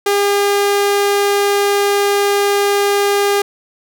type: tone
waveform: sawtooth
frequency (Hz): 404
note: G#4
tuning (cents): -48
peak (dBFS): -8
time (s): 0.06-3.42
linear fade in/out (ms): 5
effects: none